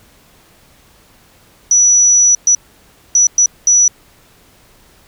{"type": "tone bursts at uneven times", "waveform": "sine", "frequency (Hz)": 5900, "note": "F#8", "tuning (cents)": -6, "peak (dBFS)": -6, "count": 5, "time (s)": [[1.71, 2.35], [2.47, 2.55], [3.15, 3.27], [3.38, 3.46], [3.67, 3.88]], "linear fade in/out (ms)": 2, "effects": ["pink hiss -48 dBFS RMS until 5.07 s"]}